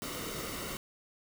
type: noise with comb filter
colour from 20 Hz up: pink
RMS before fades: -39 dBFS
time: 0.02-0.77 s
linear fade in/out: 0 ms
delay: 1.2 ms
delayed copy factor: -0.6
effects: none